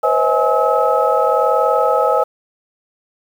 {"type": "tone cluster", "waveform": "sine", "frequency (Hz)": [494, 535, 638, 837, 1288], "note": ["B4", "C5", "D#5", "G#5", "E6"], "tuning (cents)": [0, 38, 43, 13, -41], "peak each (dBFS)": -18, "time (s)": [0.03, 2.24], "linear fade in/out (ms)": 10, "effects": ["tanh soft clip ceiling 0 dBFS", "7-bit"]}